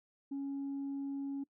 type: tone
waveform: sine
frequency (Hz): 277.2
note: C#4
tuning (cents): 0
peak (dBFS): -34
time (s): 0.31-1.44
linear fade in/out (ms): 10
effects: noise-tail reverb RT60 0.1 s tail -22 dB re dry + tanh soft clip ceiling -34 dBFS